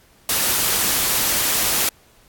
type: noise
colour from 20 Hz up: white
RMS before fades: -19 dBFS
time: 0.29-1.89 s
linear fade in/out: 2 ms
effects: pink hiss -54 dBFS RMS until 2.28 s + AAC 64 kbps